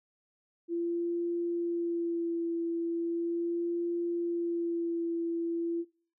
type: tone with vibrato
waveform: sine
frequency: 339.7 Hz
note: F4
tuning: 48 cents flat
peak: -29 dBFS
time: 0.68-5.85 s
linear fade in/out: 50 ms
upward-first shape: sine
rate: 0.38 Hz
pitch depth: 20 cents each way
effects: noise-tail reverb RT60 0.5 s tail -23 dB re dry